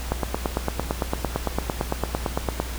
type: click train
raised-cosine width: 1 ms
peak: -8 dBFS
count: 23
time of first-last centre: 0.12-2.6 s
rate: 8.87 Hz
effects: added 60 Hz sine -30 dBFS peak until 2.78 s + pink hiss -36 dBFS RMS until 2.78 s